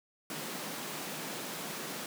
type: high-pass noise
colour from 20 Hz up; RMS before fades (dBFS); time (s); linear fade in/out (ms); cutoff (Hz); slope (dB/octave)
pink; -40; 0.3-2.06; 2; 150; 48
effects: none